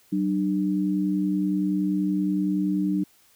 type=tone pair together; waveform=sine; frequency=189.45 / 300 Hz; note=F#3 / D4; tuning=+41 / +37 cents; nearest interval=minor sixth; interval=796 cents; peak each=-24 dBFS; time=0.12-3.04 s; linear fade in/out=10 ms; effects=white hiss -59 dBFS RMS until 3.35 s